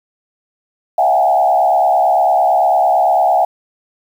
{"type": "tone with frequency modulation", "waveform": "sine", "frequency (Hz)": 740, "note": "F#5", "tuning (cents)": 0, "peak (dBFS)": -9, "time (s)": [0.98, 3.45], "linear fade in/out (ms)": 5, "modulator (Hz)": 68.9, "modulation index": 1.3, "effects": ["7-bit"]}